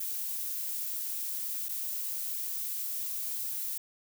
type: noise with dropouts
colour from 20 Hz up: violet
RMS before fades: -35 dBFS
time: 0-3.78 s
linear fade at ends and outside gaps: 5 ms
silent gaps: 1.686-1.691 s
effects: none